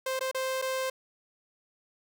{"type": "tone with dropouts", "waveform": "sawtooth", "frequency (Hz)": 523.3, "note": "C5", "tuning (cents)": 0, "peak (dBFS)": -25, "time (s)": [0.06, 0.9], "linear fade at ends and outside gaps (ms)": 5, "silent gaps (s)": [[0.193, 0.208], [0.314, 0.346], [0.617, 0.622]], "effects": []}